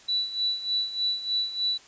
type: tone with tremolo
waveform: sine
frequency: 3951 Hz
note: B7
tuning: in tune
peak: -22 dBFS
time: 0.08-1.78 s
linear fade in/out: 10 ms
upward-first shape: sine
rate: 3.3 Hz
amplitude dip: 75%
effects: white hiss -52 dBFS RMS until 1.87 s + resampled to 16000 Hz